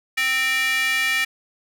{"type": "tone with high-pass filter", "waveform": "square", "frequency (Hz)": 261.6, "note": "C4", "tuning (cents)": 0, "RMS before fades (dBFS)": -21, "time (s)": [0.17, 1.25], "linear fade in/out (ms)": 10, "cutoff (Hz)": 2100, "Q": 7.3, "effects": []}